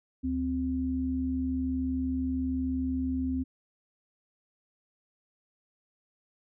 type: tone pair together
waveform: sine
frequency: 72.96 / 260 Hz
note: D2 / C4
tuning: -11 / -11 cents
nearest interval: octave + minor seventh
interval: 2200 cents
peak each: -34 / -28 dBFS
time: 0.23-3.44 s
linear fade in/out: 20 ms
effects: none